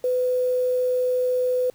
sine tone with quantisation, 502 Hz, B4, 28 cents sharp, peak -19 dBFS, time 0.04-1.7 s, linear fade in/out 2 ms, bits 7, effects pink hiss -58 dBFS RMS until 1.74 s

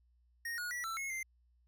square tone with pitch steps, 1861 / 1448 / 1945 / 1335 / 2175 / 2088 Hz, A#6 / F#6 / B6 / E6 / C#7 / C7, -3 / -38 / -27 / +22 / -33 / -4 cents, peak -38 dBFS, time 0.45-1.23 s, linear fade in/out 5 ms, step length 130 ms, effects added 60 Hz sine -67 dBFS peak until 1.67 s

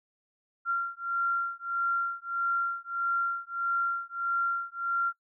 sine beating tone pair, 1378 / 1379.6 Hz, F6 / F6, -24 / -22 cents, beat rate 1.6 Hz, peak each -30 dBFS, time 0.65-5.13 s, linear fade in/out 50 ms, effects noise-tail reverb RT60 0.1 s tail -23 dB re dry

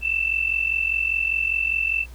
sine tone pair together, 2637 / 2682 Hz, E7 / E7, 0 / +29 cents, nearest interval unison, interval 29 cents, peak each -23 dBFS, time 0.01-2.06 s, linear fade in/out 50 ms, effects added 60 Hz sine -38 dBFS peak until 2.14 s + pink hiss -51 dBFS RMS until 2.14 s

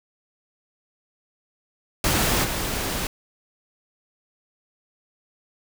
pink noise with level steps, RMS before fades -21 / -27 dBFS, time 2.04-3.07 s, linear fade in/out 2 ms, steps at 2.43 s, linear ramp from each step 20 ms, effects none

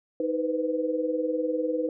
sine tone cluster, 313.1 / 488 / 508 Hz, D#4 / B4 / B4, +11 / -21 / +49 cents, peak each -29 dBFS, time 0.2-1.89 s, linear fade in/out 2 ms, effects none

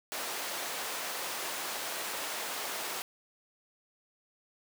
pink high-pass noise, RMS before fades -37 dBFS, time 0.12-3.02 s, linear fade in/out 0 ms, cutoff 540 Hz, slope 12 dB/octave, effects none

